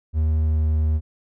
triangle tone with pitch glide, 78.1 to 77.56 Hz, D#2 to D#2, +7 to -5 cents, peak -15 dBFS, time 0.13-1.01 s, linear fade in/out 50 ms, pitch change -12 cents, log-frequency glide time 0.42-0.64 s, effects none

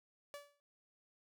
sawtooth tone with exponential decay, 576 Hz, D5, 34 cents flat, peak -40 dBFS, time 0.34-0.6 s, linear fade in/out 0 ms, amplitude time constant 55 ms, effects none

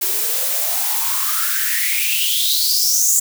blue noise with high-pass filter sweep, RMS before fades -18 dBFS, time 0.01-3.2 s, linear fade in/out 10 ms, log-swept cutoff 350 to 7400 Hz, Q 7.6, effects none

